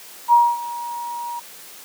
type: tone with ADSR envelope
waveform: sine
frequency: 950 Hz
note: A#5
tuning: 33 cents sharp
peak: -8 dBFS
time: 0.28-1.4 s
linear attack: 47 ms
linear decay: 240 ms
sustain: -18 dB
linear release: 12 ms
effects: white hiss -41 dBFS RMS until 1.84 s + high-pass 200 Hz 12 dB/octave